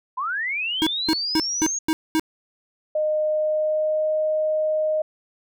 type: linear sweep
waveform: sine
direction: up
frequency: 966 to 6645 Hz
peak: -23 dBFS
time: 0.17-1.79 s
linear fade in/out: 10 ms
type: tone bursts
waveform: square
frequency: 317.3 Hz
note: D#4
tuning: 34 cents sharp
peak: -18 dBFS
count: 6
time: 0.82-2.196 s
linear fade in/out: 0 ms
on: 46 ms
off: 220 ms
type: tone with pitch glide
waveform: sine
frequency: 614 to 619.7 Hz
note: D#5 to D#5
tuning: -23 to -7 cents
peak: -19 dBFS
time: 2.95-5.02 s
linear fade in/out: 5 ms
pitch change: +16 cents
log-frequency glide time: 3.23-4.09 s
effects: none